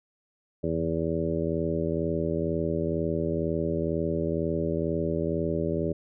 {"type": "harmonic tone with a mistuned harmonic", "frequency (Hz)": 82.1, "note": "E2", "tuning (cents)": -6, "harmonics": [1, 2, 3, 4, 5, 6, 7], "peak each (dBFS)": [-35, -31, -34, -32, -31, -37, -33], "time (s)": [0.63, 5.93], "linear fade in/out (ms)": 10, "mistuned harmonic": 1, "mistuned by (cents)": 50, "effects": []}